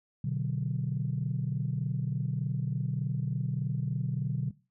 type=chord; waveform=sine; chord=B minor; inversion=none; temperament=equal; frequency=123.47 / 146.83 / 185 Hz; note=B2 / D3 / F#3; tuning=0 / 0 / 0 cents; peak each=-32 / -31 / -35 dBFS; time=0.24-4.51 s; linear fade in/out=5 ms; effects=noise-tail reverb RT60 0.3 s tail -19 dB re dry + tanh soft clip ceiling -20 dBFS